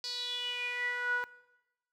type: tone with band-pass filter sweep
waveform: sawtooth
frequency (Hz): 489.8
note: B4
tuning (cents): -14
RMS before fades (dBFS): -35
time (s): 0.04-1.24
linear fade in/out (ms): 0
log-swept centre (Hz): 4700 to 1300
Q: 8.6
effects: noise-tail reverb RT60 1.0 s tail -19 dB re dry